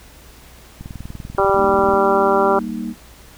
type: click train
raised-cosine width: 5 ms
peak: -19 dBFS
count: 24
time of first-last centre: 0.81-1.937 s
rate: 20.4 Hz
type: harmonic tone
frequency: 196 Hz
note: G3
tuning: in tune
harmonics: 2 / 3 / 4 / 5 / 6 / 7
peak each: -17 / -19 / -20 / -21 / -22 / -22 dBFS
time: 1.38-2.59 s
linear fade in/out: 2 ms
type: chord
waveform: sine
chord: Eb major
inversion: first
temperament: equal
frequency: 196 / 233.1 / 311.1 Hz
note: G3 / Bb3 / Eb4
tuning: 0 / 0 / 0 cents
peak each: -28 / -25 / -30 dBFS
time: 1.54-2.95 s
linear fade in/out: 50 ms
effects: added 60 Hz sine -45 dBFS peak until 3.37 s + pink hiss -45 dBFS RMS until 3.37 s